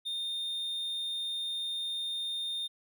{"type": "tone", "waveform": "triangle", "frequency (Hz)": 3643, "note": "A#7", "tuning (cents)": -41, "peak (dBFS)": -31, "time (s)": [0.05, 2.68], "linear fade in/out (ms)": 20, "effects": []}